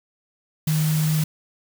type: tone in noise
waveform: sine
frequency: 155.1 Hz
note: D#3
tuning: 5 cents flat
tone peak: -18 dBFS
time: 0.67-1.24 s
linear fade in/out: 5 ms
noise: white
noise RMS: -31 dBFS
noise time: 0.67-1.24 s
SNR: +10 dB
effects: none